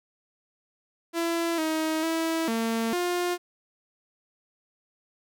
sawtooth tone with pitch steps, 335.8 / 316.2 / 326.3 / 227.3 / 354 Hz, E4 / D#4 / E4 / A#3 / F4, +32 / +28 / -18 / -43 / +23 cents, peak -21 dBFS, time 1.13-3.38 s, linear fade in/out 50 ms, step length 450 ms, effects none

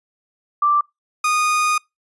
sine / 30% pulse tone pair in turn, 1174.7 / 1232.4 Hz, D6 / D#6, 0 / -17 cents, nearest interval minor second, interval 83 cents, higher second, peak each -13 / -13 dBFS, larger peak neither, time 0.62-0.81 / 1.24-1.78 s, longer second, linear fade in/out 5 ms, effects noise-tail reverb RT60 0.2 s tail -26 dB re dry + resampled to 24000 Hz

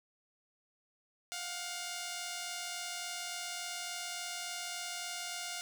5% pulse tone pair together, 705 / 748.5 Hz, F5 / F#5, +16 / +20 cents, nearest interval minor second, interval 104 cents, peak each -28 / -35 dBFS, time 1.32-5.61 s, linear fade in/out 0 ms, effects none

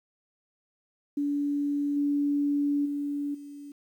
sine tone with level steps, 287.4 Hz, D4, 37 cents flat, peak -25 / -23 / -28 / -40 dBFS, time 1.17-3.72 s, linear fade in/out 5 ms, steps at 1.96 / 2.85 / 3.34 s, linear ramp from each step 10 ms, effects 10-bit

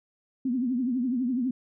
sine tone with vibrato, 250 Hz, B3, 21 cents sharp, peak -24 dBFS, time 0.45-1.51 s, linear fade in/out 5 ms, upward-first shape triangle, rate 12 Hz, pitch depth 150 cents each way, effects none

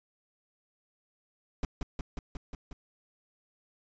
brown noise with echo, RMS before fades -30 dBFS, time 1.63-1.65 s, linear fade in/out 2 ms, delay 180 ms, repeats 6, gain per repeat -2 dB, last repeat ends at 2.73 s, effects resampled to 16000 Hz

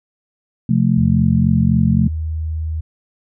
sine chord, F major, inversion second, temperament just, 130.96 / 174.61 / 218.3 Hz, C3 / F3 / A3, +2 / 0 / -13 cents, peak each -16 dBFS, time 0.69-2.08 s, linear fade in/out 5 ms
sine tone with pitch glide, 82.41 to 79.14 Hz, E2 to D#2, 0 to +30 cents, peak -19 dBFS, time 0.97-2.81 s, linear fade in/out 10 ms, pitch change -70 cents, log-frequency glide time 1.48-2.08 s
effects none

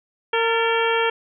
harmonic tone with a mistuned harmonic, 458.1 Hz, A#4, 30 cents flat, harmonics 1 / 2 / 3 / 4 / 5 / 6 / 7, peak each -21 / -24 / -26 / -27 / -28 / -29 / -29 dBFS, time 0.33-1.1 s, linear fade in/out 5 ms, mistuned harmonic 4, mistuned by -72 cents, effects none

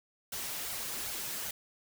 white noise with flanger, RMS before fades -38 dBFS, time 0.32-1.51 s, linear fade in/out 5 ms, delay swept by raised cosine 1.3 to 6.5 ms, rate 2.6 Hz, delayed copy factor +0.6, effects none

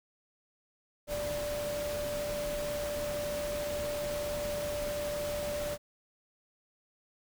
sine tone in noise, 587.3 Hz, D5, in tune, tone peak -33 dBFS, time 1.07-5.78 s, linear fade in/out 50 ms, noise pink, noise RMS -40 dBFS, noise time 1.07-5.78 s, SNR +4 dB, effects none

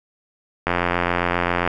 click train, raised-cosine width 0.5 ms, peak -4 dBFS, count 89, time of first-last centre 0.67-1.676 s, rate 87.5 Hz, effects none

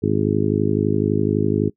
harmonic tone, 51.91 Hz, G#1, in tune, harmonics 2 / 3 / 4 / 5 / 6 / 7 / 8, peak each -24 / -24 / -24 / -24 / -24 / -24 / -24 dBFS, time 0.02-1.7 s, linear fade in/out 20 ms, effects noise-tail reverb RT60 0.1 s tail -21 dB re dry

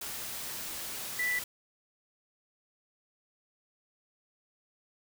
sine tone in noise, 1975.5 Hz, B6, in tune, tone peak -28 dBFS, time 1.19-1.39 s, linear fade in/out 5 ms, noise white, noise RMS -39 dBFS, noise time 0.01-1.44 s, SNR +8 dB, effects none

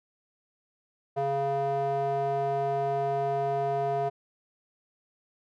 square tone with band-pass filter, 138.59 Hz, C#3, in tune, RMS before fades -28 dBFS, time 1.16-4.1 s, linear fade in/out 20 ms, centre 600 Hz, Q 9.4, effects none

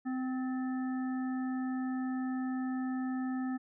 harmonic tone with a mistuned harmonic, 258.1 Hz, C4, 23 cents flat, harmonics 1 / 3 / 5 / 7, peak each -32 / -45 / -49 / -49 dBFS, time 0.05-3.58 s, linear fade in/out 20 ms, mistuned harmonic 7, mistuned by -38 cents, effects none

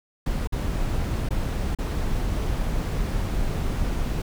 brown noise with dropouts, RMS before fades -25 dBFS, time 0.26-4.22 s, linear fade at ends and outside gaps 5 ms, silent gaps 0.474-0.523 / 1.289-1.306 / 1.75-1.786 s, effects none

